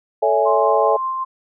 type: chord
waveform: sine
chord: A major seventh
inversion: none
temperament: equal with one note detuned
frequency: 440 / 564.1 / 659.3 / 830.6 Hz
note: A4 / C#5 / E5 / G#5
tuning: 0 / +30 / 0 / 0 cents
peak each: -19 dBFS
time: 0.22-0.97 s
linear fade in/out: 10 ms
type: tone with tremolo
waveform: sine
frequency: 1050 Hz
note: C6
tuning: 6 cents sharp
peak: -19 dBFS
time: 0.45-1.25 s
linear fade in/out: 20 ms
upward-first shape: sine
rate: 5.3 Hz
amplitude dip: 25%
effects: none